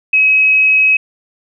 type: tone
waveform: sine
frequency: 2552 Hz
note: D#7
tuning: 43 cents sharp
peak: -7 dBFS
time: 0.13-0.97 s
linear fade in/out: 5 ms
effects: none